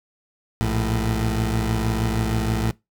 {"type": "tone pair together", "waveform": "20% pulse", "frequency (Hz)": [58.18, 110], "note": ["A#1", "A2"], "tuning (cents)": [-3, 0], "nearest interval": "major seventh", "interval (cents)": 1103, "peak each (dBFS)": [-19, -18], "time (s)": [0.61, 2.71], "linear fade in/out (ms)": 0, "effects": ["noise-tail reverb RT60 0.2 s tail -22 dB re dry"]}